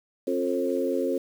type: harmonic tone with a mistuned harmonic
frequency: 89.3 Hz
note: F2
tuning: 39 cents sharp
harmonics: 3 / 4 / 5 / 6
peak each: -29 / -29 / -29 / -29 dBFS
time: 0.27-1.18 s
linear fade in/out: 5 ms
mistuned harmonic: 4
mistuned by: -21 cents
effects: 8-bit